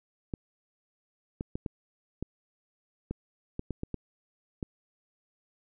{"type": "clicks", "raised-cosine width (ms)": 3, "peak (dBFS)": -20, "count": 11, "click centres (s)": [0.338, 1.409, 1.555, 1.662, 2.226, 3.11, 3.594, 3.707, 3.834, 3.943, 4.628], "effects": []}